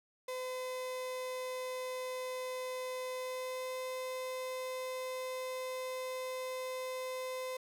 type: tone with pitch glide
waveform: 35% pulse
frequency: 510 to 513.5 Hz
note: C5 to C5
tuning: -44 to -33 cents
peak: -36 dBFS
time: 0.28-7.57 s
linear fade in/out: 5 ms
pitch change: +11 cents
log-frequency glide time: 3.17-3.77 s
effects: none